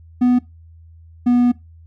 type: tone pair in turn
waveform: triangle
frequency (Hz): 247.5 / 244.1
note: B3 / B3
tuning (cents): +4 / -20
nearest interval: unison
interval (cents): 24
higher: first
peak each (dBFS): -9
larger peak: neither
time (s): 0.21-0.39 / 1.26-1.52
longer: second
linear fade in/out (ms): 10
effects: noise-tail reverb RT60 0.2 s tail -20 dB re dry + added 82 Hz sine -41 dBFS peak until 1.86 s